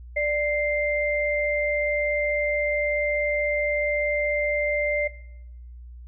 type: tone pair together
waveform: sine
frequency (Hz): 590.6 / 2093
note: D5 / C7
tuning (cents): +10 / 0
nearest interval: octave + minor seventh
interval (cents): 2190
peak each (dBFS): -24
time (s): 0.16-5.08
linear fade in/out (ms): 10
effects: noise-tail reverb RT60 0.8 s tail -19 dB re dry + added 60 Hz sine -39 dBFS peak until 6.07 s